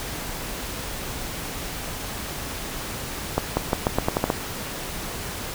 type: accelerating click train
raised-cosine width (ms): 1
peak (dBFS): -5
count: 9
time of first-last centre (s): 3.38-4.302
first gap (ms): 190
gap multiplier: 0.85
effects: pink hiss -32 dBFS RMS until 5.54 s